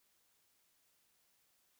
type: silence
effects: white hiss -75 dBFS RMS until 1.79 s